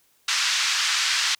white band-pass noise, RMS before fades -23 dBFS, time 0.28-1.35 s, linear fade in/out 5 ms, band 1200 to 5900 Hz, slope 24 dB/octave, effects white hiss -63 dBFS RMS until 1.39 s

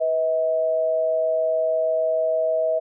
sine tone pair together, 493.9 / 640.4 Hz, B4 / D#5, 0 / +50 cents, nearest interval major third, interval 450 cents, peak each -27 / -19 dBFS, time 0-2.8 s, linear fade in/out 20 ms, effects none

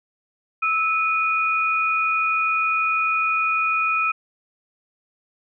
sine tone pair together, 1306.8 / 2467 Hz, E6 / D#7, -15 / -15 cents, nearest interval major seventh, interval 1100 cents, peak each -21 dBFS, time 0.62-4.12 s, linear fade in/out 10 ms, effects none

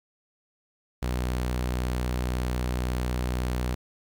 sawtooth tone, 61.9 Hz, B1, 5 cents sharp, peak -22 dBFS, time 1.02-3.75 s, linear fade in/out 10 ms, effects 10-bit

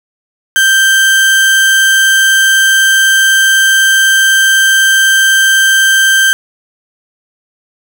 35% pulse tone, 1568 Hz, G6, in tune, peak -4 dBFS, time 0.56-6.33 s, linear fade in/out 0 ms, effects none

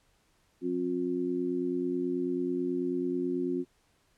harmonic tone, 89.2 Hz, F2, 37 cents sharp, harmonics 2 / 3 / 4, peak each -40 / -31 / -31 dBFS, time 0.61-3.65 s, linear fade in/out 50 ms, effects pink hiss -69 dBFS RMS until 4.17 s + low-pass 11000 Hz 12 dB/octave

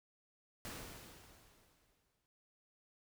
pink noise with exponential decay, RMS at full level -45 dBFS, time 0.65-2.26 s, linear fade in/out 0 ms, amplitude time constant 350 ms, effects none

